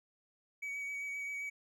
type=tone with vibrato; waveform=triangle; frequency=2265 Hz; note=C#7; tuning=37 cents sharp; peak=-36 dBFS; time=0.62-1.5 s; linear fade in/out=10 ms; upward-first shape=sine; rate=7.6 Hz; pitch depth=16 cents each way; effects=none